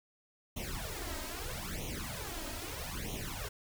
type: noise with flanger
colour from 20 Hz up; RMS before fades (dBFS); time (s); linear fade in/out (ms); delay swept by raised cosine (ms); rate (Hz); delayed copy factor
pink; -40; 0.56-3.49; 10; 0.31 to 3.21; 0.78; +0.9
effects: none